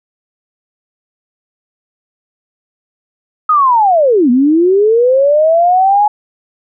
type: linear two-way sweep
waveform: sine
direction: down then up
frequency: 1274 to 235.4 to 847 Hz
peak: -6 dBFS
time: 3.49-6.08 s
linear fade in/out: 5 ms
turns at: 4.3 s
effects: none